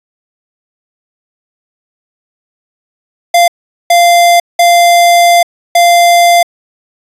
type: tone bursts at uneven times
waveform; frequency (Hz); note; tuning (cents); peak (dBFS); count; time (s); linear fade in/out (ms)
square; 693; F5; -14; -4; 4; 3.34-3.48 / 3.9-4.4 / 4.59-5.43 / 5.75-6.43; 5
effects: resampled to 32000 Hz